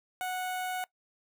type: tone with notch filter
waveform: sawtooth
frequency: 737 Hz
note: F#5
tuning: 7 cents flat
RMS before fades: -34 dBFS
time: 0.21-0.84 s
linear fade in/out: 0 ms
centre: 5000 Hz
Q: 1.4
effects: noise-tail reverb RT60 0.1 s tail -21 dB re dry